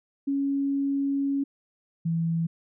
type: tone pair in turn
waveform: sine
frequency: 277.7 / 165.47 Hz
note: C#4 / E3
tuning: +3 / +7 cents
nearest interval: major sixth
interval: 896 cents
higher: first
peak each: -23 dBFS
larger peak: neither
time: 0.27-1.44 / 2.05-2.47 s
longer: first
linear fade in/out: 10 ms
effects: none